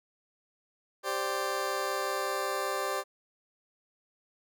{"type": "chord", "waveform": "20% pulse", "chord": "G suspended fourth", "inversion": "none", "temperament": "just", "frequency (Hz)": [392, 522.7, 588], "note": ["G4", "C5", "D5"], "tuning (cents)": [0, -2, 2], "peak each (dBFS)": -30, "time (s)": [1.03, 3.04], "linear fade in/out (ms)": 50, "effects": []}